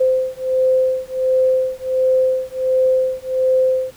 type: beating tone pair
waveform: sine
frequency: 517 / 518.4 Hz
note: C5 / C5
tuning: -21 / -16 cents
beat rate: 1.4 Hz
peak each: -17 dBFS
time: 0-3.91 s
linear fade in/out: 10 ms
effects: pink hiss -46 dBFS RMS until 3.96 s